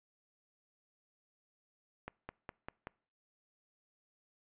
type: accelerating click train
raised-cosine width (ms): 0.5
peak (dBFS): -27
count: 5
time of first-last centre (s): 2.08-2.871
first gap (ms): 210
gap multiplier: 0.96
effects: noise-tail reverb RT60 0.5 s tail -25 dB re dry + resampled to 8000 Hz

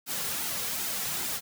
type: noise with flanger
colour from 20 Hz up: white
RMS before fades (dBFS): -32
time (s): 0.06-1.41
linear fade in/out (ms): 50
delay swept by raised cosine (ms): 1.7 to 3.3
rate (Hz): 2.6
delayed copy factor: -0.55
effects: none

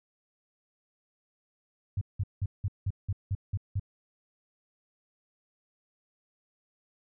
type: tone bursts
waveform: sine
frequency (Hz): 98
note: G2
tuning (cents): 0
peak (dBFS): -26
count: 9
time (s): 1.97-3.797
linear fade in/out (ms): 5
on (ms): 43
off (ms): 180
effects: none

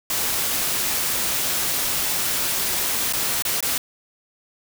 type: noise with dropouts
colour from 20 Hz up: white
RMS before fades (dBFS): -23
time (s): 0.1-3.78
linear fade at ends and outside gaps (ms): 2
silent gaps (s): 3.126-3.134 / 3.423-3.451 / 3.606-3.626
effects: none

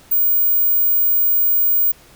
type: tone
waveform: sine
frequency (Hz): 15380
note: B9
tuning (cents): -47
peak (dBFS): -12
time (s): 0.11-1.92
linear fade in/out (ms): 10
effects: pink hiss -47 dBFS RMS until 2.15 s

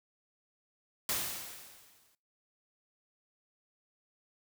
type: noise with exponential decay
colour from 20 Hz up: white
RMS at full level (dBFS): -31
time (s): 1.09-2.15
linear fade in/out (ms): 1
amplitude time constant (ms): 230
effects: noise-tail reverb RT60 0.3 s tail -21 dB re dry

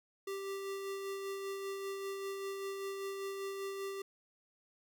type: tone with tremolo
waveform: square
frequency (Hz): 392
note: G4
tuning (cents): 0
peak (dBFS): -38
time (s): 0.27-4.02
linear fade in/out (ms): 5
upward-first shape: sine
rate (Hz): 5.1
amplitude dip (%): 30
effects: none

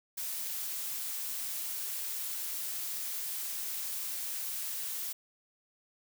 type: noise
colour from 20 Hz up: blue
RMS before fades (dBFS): -37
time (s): 0.17-5.13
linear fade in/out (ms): 10
effects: none

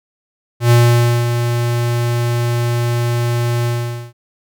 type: tone with ADSR envelope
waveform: square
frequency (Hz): 119.3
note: A#2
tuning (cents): +41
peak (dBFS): -7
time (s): 0.6-4.13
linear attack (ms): 110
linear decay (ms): 540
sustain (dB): -8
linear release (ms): 470
effects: none

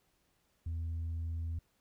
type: tone with tanh clipping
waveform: sine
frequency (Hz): 82.41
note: E2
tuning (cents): 0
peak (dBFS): -35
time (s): 0.66-1.59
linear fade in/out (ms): 5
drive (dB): 1
effects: pink hiss -75 dBFS RMS until 1.8 s

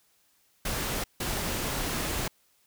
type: noise bursts at uneven times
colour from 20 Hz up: pink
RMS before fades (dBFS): -31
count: 2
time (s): 0.65-1.04 / 1.2-2.28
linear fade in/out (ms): 5
effects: white hiss -67 dBFS RMS until 2.66 s

